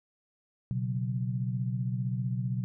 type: chord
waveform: sine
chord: B suspended second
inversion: none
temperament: just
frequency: 123.47 / 138.9 / 185.21 Hz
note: B2 / C#3 / F#3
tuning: 0 / +4 / +2 cents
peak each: -30 / -36 / -35 dBFS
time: 0.71-2.64 s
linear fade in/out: 0 ms
effects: none